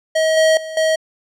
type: tone with level steps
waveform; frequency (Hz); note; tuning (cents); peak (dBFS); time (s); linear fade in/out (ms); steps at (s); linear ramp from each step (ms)
square; 636; D#5; +38; -14 / -11 / -27 / -14; 0.15-0.96; 10; 0.37 / 0.57 / 0.77; 2
effects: low-pass 8000 Hz 12 dB/octave